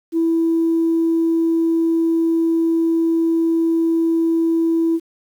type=tone; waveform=sine; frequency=329.7 Hz; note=E4; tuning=in tune; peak=-13 dBFS; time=0.12-5 s; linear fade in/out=50 ms; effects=tanh soft clip ceiling -10 dBFS + 8-bit